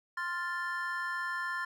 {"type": "chord", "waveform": "triangle", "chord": "F major", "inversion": "second", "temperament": "equal", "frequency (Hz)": [1046.5, 1396.9, 1760], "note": ["C6", "F6", "A6"], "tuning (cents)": [0, 0, 0], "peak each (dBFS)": [-36, -37, -34], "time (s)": [0.17, 1.65], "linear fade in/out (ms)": 5, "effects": []}